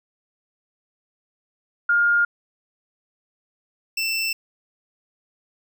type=tone pair in turn; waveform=sine / 25% pulse; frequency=1414 / 2669 Hz; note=F6 / E7; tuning=+21 / +21 cents; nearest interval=major seventh; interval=1100 cents; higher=second; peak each=-15 / -18 dBFS; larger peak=first; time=1.89-2.25 / 3.97-4.33 s; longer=neither; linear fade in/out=5 ms; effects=none